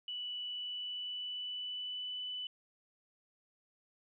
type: tone with pitch glide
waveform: sine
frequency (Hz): 2960 to 2991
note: F#7 to F#7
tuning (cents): 0 to +18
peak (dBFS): -38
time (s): 0.08-2.47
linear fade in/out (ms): 2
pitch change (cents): +18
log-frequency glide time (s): 0.42-2.26
effects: none